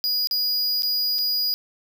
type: tone with dropouts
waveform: square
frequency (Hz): 4900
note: D#8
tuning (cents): -27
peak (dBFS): -21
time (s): 0.04-1.54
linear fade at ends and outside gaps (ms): 0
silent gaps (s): 0.272-0.311 / 0.822-0.832 / 1.184-1.188
effects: none